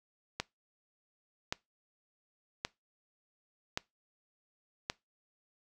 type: click train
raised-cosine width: 0.2 ms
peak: -15 dBFS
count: 5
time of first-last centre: 0.4-4.899 s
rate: 0.889 Hz
effects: noise-tail reverb RT60 0.2 s tail -22 dB re dry